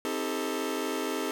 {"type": "chord", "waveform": "sawtooth", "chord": "A half-diminished seventh", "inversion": "first", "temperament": "just", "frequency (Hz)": [264, 316.8, 396, 440], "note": ["C4", "Eb4", "G4", "A4"], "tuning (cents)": [16, 31, 18, 0], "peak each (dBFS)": -31, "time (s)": [0.05, 1.31], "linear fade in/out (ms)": 0, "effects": []}